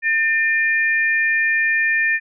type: tone pair together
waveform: sine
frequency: 1800 / 2403 Hz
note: A6 / D7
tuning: +39 / +39 cents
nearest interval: perfect fourth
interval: 500 cents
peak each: -16 / -21 dBFS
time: 0.02-2.2 s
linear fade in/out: 50 ms
effects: none